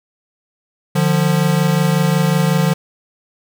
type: tone pair together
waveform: square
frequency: 150 / 175.46 Hz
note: D3 / F3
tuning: +37 / +8 cents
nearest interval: minor third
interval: 271 cents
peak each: -16 dBFS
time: 0.95-2.74 s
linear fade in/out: 10 ms
effects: none